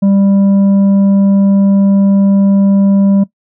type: tone with tanh clipping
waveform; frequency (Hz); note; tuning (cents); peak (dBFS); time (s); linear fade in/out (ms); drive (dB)
sine; 197.4; G3; +12; -7; 0.02-3.24; 10; 6
effects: noise-tail reverb RT60 0.1 s tail -18 dB re dry